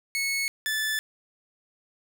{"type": "tone pair in turn", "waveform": "sawtooth", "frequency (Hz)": [2200, 1746.1], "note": ["C#7", "A6"], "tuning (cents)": [-14, -14], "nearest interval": "major third", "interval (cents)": 400, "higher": "first", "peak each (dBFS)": -22, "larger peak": "neither", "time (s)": [[0.15, 0.48], [0.66, 0.99]], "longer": "neither", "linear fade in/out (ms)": 0, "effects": []}